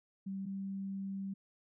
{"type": "tone pair in turn", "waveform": "sine", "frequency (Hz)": [193.8, 194.86], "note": ["G3", "G3"], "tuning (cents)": [-20, -10], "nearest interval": "unison", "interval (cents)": 10, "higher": "second", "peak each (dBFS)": [-37, -37], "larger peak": "neither", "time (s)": [[0.26, 0.46], [0.46, 1.34]], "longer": "second", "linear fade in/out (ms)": 10, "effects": []}